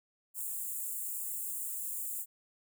white high-pass noise, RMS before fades -38 dBFS, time 0.34-2.26 s, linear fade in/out 50 ms, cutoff 7100 Hz, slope 96 dB/octave, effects none

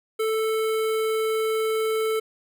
square tone with notch filter, 440.1 Hz, A4, in tune, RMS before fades -24 dBFS, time 0.19-2.2 s, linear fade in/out 10 ms, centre 5600 Hz, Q 1.3, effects none

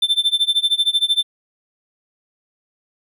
triangle tone with tremolo, 3550 Hz, A7, 15 cents sharp, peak -10 dBFS, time 0.02-1.23 s, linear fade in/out 5 ms, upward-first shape sine, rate 13 Hz, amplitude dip 95%, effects none

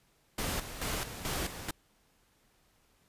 pink noise with tremolo, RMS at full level -34 dBFS, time 0.38-1.71 s, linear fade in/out 5 ms, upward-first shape square, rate 2.3 Hz, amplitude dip 65%, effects pink hiss -69 dBFS RMS until 3.08 s + resampled to 32000 Hz

